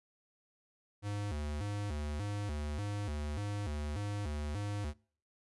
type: tone with vibrato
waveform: square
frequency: 87.31 Hz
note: F2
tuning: in tune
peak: -36 dBFS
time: 1.02-4.94 s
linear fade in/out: 50 ms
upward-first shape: square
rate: 1.7 Hz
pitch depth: 280 cents each way
effects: noise-tail reverb RT60 0.5 s tail -26 dB re dry + resampled to 24000 Hz